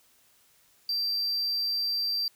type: tone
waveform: triangle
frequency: 4699 Hz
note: D8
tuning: in tune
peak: -25 dBFS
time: 0.89-2.28 s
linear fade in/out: 2 ms
effects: white hiss -63 dBFS RMS until 2.35 s